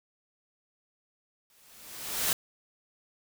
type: noise with exponential growth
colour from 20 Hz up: white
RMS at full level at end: -25 dBFS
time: 1.5-2.33 s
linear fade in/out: 1 ms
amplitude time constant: 180 ms
effects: none